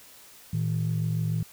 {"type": "tone pair together", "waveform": "sine", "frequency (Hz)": [113, 159.81], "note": ["A2", "D#3"], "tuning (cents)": [47, 47], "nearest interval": "tritone", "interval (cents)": 600, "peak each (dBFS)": -26, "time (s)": [0.53, 1.43], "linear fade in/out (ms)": 5, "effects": ["tanh soft clip ceiling -19 dBFS", "white hiss -51 dBFS RMS until 1.52 s"]}